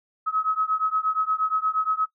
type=beating tone pair; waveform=sine; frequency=1276 / 1284.5 Hz; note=D#6 / E6; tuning=+43 / -45 cents; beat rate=8.5 Hz; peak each=-24 / -25 dBFS; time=0.26-2.06 s; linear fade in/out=20 ms; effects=noise-tail reverb RT60 0.1 s tail -19 dB re dry